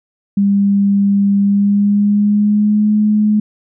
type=tone with pitch glide; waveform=sine; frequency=199.9 to 211.5 Hz; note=G3 to G#3; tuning=+34 to +32 cents; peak=-9 dBFS; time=0.37-3.4 s; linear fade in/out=5 ms; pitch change=+98 cents; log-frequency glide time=1.39-2.91 s; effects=none